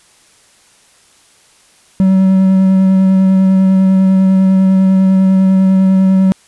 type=tone with vibrato; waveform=triangle; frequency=190 Hz; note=F#3; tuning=46 cents sharp; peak=-4 dBFS; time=2-6.32 s; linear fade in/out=0 ms; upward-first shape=triangle; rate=10 Hz; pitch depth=15 cents each way; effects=white hiss -48 dBFS RMS until 6.47 s + resampled to 24000 Hz